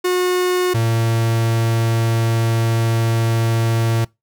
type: tone pair in turn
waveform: 45% pulse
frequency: 362.7 / 114.24 Hz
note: F#4 / A#2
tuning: -34 / -35 cents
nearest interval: octave + minor sixth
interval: 2001 cents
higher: first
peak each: -15 dBFS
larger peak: neither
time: 0.04-0.74 / 0.74-4.05 s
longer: second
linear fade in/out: 10 ms
effects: noise-tail reverb RT60 0.2 s tail -23 dB re dry